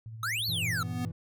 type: tone with tremolo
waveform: sine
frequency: 111.8 Hz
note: A2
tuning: 28 cents sharp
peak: -38 dBFS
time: 0.06-0.73 s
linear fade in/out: 0 ms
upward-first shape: sine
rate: 15 Hz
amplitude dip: 35%
type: exponential two-way sweep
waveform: square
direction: up then down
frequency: 1244.5 to 4570 to 1270 Hz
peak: -30 dBFS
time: 0.23-0.83 s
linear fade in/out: 2 ms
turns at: 0.47 s
type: chord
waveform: triangle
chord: E diminished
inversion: first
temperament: equal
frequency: 98 / 116.54 / 164.81 Hz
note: G2 / Bb2 / E3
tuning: 0 / 0 / 0 cents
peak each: -35 dBFS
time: 0.48-1.12 s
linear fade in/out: 10 ms
type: tone with exponential growth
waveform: square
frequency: 247 Hz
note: B3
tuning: in tune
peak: -31 dBFS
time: 0.49-1.05 s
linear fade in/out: 0 ms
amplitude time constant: 120 ms
effects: none